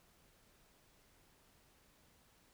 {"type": "silence", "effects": ["pink hiss -69 dBFS RMS until 2.53 s"]}